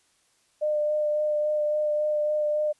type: tone with vibrato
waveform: sine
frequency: 602 Hz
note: D5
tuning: 43 cents sharp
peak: -22 dBFS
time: 0.61-2.73 s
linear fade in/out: 20 ms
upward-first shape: sine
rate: 3.6 Hz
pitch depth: 13 cents each way
effects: white hiss -66 dBFS RMS until 2.79 s + resampled to 24000 Hz